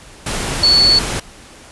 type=tone in noise; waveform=sine; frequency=4435 Hz; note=C#8; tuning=in tune; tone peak=-8 dBFS; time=0.63-0.99 s; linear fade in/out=5 ms; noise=pink; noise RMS=-21 dBFS; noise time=0.26-1.2 s; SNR=+10 dB; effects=pink hiss -40 dBFS RMS until 1.71 s + resampled to 24000 Hz